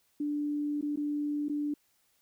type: tone with dropouts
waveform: sine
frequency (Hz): 293.7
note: D4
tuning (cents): 0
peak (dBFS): -29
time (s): 0.2-1.74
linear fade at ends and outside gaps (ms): 5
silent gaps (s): 0.812-0.825 / 0.96-0.972 / 1.485-1.495
effects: white hiss -71 dBFS RMS until 2.21 s